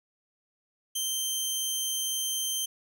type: tone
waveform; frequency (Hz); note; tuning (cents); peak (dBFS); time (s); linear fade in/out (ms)
15% pulse; 3129; G7; -4; -21; 0.95-2.66; 10
effects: none